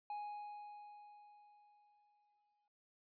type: tone with exponential decay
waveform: triangle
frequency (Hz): 830.6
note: G#5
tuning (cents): 0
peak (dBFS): -39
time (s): 0.1-2.68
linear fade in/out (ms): 2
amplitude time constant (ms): 560
effects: resampled to 11025 Hz